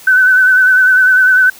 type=tone with vibrato; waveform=sine; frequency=1511 Hz; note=F#6; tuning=36 cents sharp; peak=-5 dBFS; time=0.07-1.5 s; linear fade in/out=5 ms; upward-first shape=sine; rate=10 Hz; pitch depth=39 cents each way; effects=white hiss -37 dBFS RMS until 1.59 s